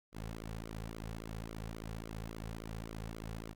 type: tone with flanger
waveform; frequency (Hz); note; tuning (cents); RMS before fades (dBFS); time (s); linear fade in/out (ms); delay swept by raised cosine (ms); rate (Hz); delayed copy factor
sawtooth; 55; A1; 0; -44; 0.12-3.55; 50; 1.1 to 3.3; 3.6; -0.85
effects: none